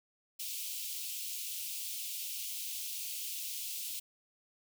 white high-pass noise, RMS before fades -40 dBFS, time 0.39-4 s, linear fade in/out 10 ms, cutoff 2500 Hz, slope 48 dB/octave, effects none

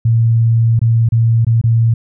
sine tone with dropouts, 114.8 Hz, A#2, 26 cents flat, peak -8 dBFS, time 0.05-1.94 s, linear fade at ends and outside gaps 5 ms, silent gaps 0.793-0.815 / 1.089-1.121 / 1.448-1.467 / 1.614-1.638 s, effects none

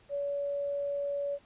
sine tone, 568 Hz, C#5, 42 cents sharp, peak -30 dBFS, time 0.09-1.39 s, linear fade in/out 50 ms, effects pink hiss -62 dBFS RMS until 1.45 s + resampled to 8000 Hz

